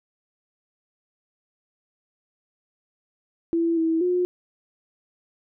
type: tone with pitch steps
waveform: sine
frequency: 334 / 325.2 / 358.8 Hz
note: E4 / E4 / F4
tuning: +23 / -23 / +47 cents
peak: -19 dBFS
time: 3.53-4.25 s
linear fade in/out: 0 ms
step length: 240 ms
effects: none